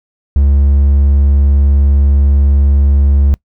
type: tone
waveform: triangle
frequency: 70.1 Hz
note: C#2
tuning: 20 cents sharp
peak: -4 dBFS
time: 0.36-3.34 s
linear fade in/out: 0 ms
effects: noise-tail reverb RT60 0.1 s tail -24 dB re dry